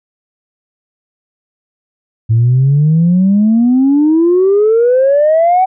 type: exponential sweep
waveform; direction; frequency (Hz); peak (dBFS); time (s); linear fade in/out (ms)
sine; up; 110 to 765; -5; 2.29-5.66; 20
effects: tanh soft clip ceiling -3 dBFS